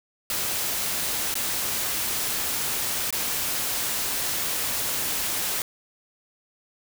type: noise with dropouts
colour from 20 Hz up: white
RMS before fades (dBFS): -27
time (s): 0.3-5.62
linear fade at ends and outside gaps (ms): 1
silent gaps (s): 1.341-1.354 / 3.106-3.126
effects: none